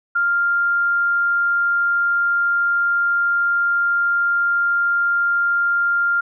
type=tone; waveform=sine; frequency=1396.9 Hz; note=F6; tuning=in tune; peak=-15 dBFS; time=0.15-6.21 s; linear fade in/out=10 ms; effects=none